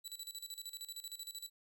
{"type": "tone with tremolo", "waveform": "20% pulse", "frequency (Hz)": 3951, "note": "B7", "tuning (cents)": 0, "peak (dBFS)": -37, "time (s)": [0.04, 1.5], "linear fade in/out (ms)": 20, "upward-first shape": "square", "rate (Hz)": 13, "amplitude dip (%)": 80, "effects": []}